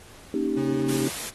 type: chord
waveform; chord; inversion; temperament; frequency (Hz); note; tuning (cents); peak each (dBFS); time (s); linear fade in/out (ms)
sine; Eb dominant seventh; second; equal; 233.1 / 277.2 / 311.1 / 392; Bb3 / Db4 / Eb4 / G4; 0 / 0 / 0 / 0; -31 / -28 / -27 / -28; 0.34-1.08; 2
type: tone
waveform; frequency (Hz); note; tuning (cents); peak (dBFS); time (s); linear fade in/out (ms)
40% pulse; 135.7; C#3; -36; -30; 0.56-1.1; 20
type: noise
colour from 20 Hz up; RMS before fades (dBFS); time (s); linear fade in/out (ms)
white; -33; 0.88-1.3; 10
effects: pink hiss -49 dBFS RMS until 1.34 s + AAC 32 kbps